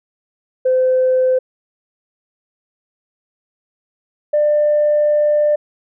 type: tone pair in turn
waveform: sine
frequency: 514 / 595.8 Hz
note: C5 / D5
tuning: -31 / +25 cents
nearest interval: minor third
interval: 256 cents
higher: second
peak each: -10 dBFS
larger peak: neither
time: 0.65-1.39 / 4.33-5.56 s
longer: second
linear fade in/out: 10 ms
effects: tanh soft clip ceiling -7 dBFS